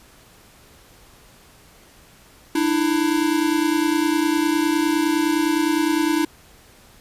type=tone pair together; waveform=square; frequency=299.8 / 329.6 Hz; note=D4 / E4; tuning=+36 / 0 cents; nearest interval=major second; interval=164 cents; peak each=-21 / -21 dBFS; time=2.55-6.25 s; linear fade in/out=5 ms; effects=pink hiss -50 dBFS RMS until 7 s + resampled to 32000 Hz